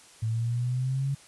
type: exponential sweep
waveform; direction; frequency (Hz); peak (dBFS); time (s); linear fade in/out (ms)
sine; up; 110 to 140; -25; 0.22-1.15; 10
effects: white hiss -53 dBFS RMS until 1.27 s + resampled to 24000 Hz